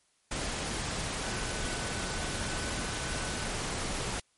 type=tone in noise; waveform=sine; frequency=1500 Hz; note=F#6; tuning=23 cents sharp; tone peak=-44 dBFS; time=1.23-3.51 s; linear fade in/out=5 ms; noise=pink; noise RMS=-34 dBFS; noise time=0.31-4.2 s; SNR=-13 dB; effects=white hiss -70 dBFS RMS until 4.37 s + MP3 48 kbps